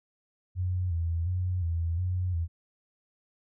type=tone with vibrato; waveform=sine; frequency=87.2 Hz; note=F2; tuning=2 cents flat; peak=-26 dBFS; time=0.55-2.48 s; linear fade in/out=50 ms; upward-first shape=square; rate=1.4 Hz; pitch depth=73 cents each way; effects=none